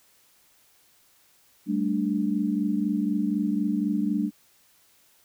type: chord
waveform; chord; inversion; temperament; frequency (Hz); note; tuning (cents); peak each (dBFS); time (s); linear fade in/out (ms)
sine; G suspended second; none; equal; 196 / 220 / 293.7; G3 / A3 / D4; 0 / 0 / 0; -27 / -27 / -27; 1.66-4.31; 50
effects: white hiss -61 dBFS RMS until 5.24 s